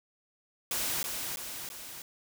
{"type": "noise with echo", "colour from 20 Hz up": "white", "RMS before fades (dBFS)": -32, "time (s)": [0.71, 1.03], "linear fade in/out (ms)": 2, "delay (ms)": 330, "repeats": 3, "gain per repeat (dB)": -4, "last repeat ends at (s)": 2.02, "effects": []}